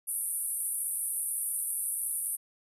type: band-pass noise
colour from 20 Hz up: white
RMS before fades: -33 dBFS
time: 0.07-2.37 s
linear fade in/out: 20 ms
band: 9000 to 12000 Hz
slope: 96 dB/octave
effects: none